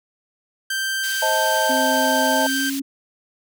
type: tone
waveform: sawtooth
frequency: 1566 Hz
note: G6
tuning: 2 cents flat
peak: -18 dBFS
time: 0.7-2.7 s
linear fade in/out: 5 ms
type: high-pass noise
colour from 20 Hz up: pink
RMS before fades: -32 dBFS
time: 1.03-2.8 s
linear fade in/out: 10 ms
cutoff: 3200 Hz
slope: 12 dB/octave
type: chord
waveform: sine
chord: A diminished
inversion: first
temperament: just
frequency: 528 / 633.6 / 880 Hz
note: C5 / Eb5 / A5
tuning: +16 / +31 / 0 cents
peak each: -26 / -22 / -21 dBFS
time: 1.22-2.47 s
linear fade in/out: 5 ms
type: tone with pitch glide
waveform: sine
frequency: 261.7 to 274.1 Hz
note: C4 to C#4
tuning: 0 to -19 cents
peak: -23 dBFS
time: 1.69-2.82 s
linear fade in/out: 10 ms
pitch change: +81 cents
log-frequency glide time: 2.3-2.62 s
effects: none